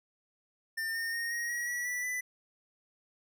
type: tone with pitch steps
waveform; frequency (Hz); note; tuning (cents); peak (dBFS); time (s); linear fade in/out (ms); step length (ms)
square; 1801 / 1827.2 / 1853.8 / 1880.7 / 1908.1 / 1935.8 / 1964 / 1992.6; A6 / A#6 / A#6 / A#6 / A#6 / B6 / B6 / B6; +40 / -35 / -10 / +15 / +40 / -35 / -10 / +15; -33; 0.77-2.21; 10; 180
effects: none